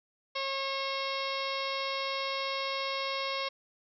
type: harmonic tone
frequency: 543 Hz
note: C#5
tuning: 36 cents flat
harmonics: 1 / 2 / 3 / 4 / 5 / 6 / 7 / 8 / 9 / 10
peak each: -37 / -36 / -48 / -39 / -42 / -42 / -41 / -44 / -46 / -44 dBFS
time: 0.35-3.49 s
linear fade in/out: 10 ms
effects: none